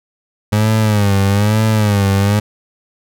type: tone with vibrato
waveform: 30% pulse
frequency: 103.83 Hz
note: G#2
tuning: in tune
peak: -8 dBFS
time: 0.52-2.4 s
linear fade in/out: 10 ms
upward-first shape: sine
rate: 1.1 Hz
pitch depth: 100 cents each way
effects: none